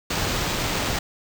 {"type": "noise with sample-and-hold", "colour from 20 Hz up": "pink", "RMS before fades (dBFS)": -25, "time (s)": [0.1, 0.99], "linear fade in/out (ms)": 5, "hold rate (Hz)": 11025, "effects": []}